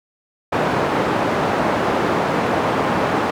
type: band-pass noise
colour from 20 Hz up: white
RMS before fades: -19 dBFS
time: 0.52-3.31 s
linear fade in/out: 10 ms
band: 130 to 910 Hz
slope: 12 dB/octave
effects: none